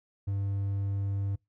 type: tone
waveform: triangle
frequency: 99.1 Hz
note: G2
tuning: 19 cents sharp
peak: -26 dBFS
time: 0.27-1.36 s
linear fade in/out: 10 ms
effects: noise-tail reverb RT60 0.2 s tail -25 dB re dry